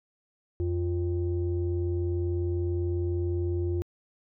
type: tone pair together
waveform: sine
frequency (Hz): 87.3 / 349.2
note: F2 / F4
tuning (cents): 0 / 0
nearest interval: 2 octaves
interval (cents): 2400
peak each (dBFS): -26 / -29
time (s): 0.6-3.82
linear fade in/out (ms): 0
effects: tanh soft clip ceiling -20 dBFS